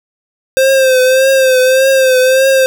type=tone with vibrato; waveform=square; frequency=523.3 Hz; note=C5; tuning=in tune; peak=-7 dBFS; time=0.57-2.66 s; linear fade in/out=0 ms; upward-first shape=triangle; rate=1.7 Hz; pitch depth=55 cents each way; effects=none